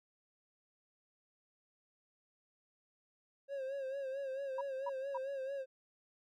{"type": "tone with vibrato", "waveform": "triangle", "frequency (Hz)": 541, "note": "C#5", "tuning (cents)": -42, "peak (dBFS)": -36, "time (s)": [3.48, 5.66], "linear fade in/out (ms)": 50, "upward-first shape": "sine", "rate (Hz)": 4.5, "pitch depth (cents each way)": 62}
{"type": "tone bursts", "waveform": "sine", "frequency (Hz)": 966, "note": "B5", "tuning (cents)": -39, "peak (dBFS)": -37, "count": 3, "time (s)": [4.58, 5.176], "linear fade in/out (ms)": 5, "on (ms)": 32, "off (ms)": 250}
{"effects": []}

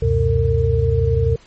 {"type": "tone cluster", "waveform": "sine", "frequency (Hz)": [72.1, 92.8, 124.9, 455.8], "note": ["D2", "F#2", "B2", "A#4"], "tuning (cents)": [-31, 6, 20, -39], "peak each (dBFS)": -19, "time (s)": [0.02, 1.36], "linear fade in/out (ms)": 5, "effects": ["pink hiss -49 dBFS RMS until 1.46 s", "MP3 32 kbps"]}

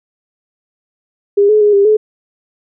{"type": "tone with pitch steps", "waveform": "sine", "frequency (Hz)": [404.4, 426.5, 415.8, 399.7, 428.8], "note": ["G#4", "G#4", "G#4", "G4", "A4"], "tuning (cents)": [-46, 46, 2, 34, -45], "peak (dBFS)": -6, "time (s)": [1.37, 1.97], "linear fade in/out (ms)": 10, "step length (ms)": 120, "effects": []}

